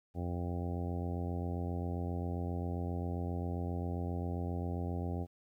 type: harmonic tone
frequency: 87.5 Hz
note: F2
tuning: 4 cents sharp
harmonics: 1 / 2 / 3 / 4 / 5 / 6 / 7 / 8 / 9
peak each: -36 / -41 / -43 / -46 / -48 / -51 / -51 / -51 / -49 dBFS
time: 0.14-5.27 s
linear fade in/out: 50 ms
effects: 12-bit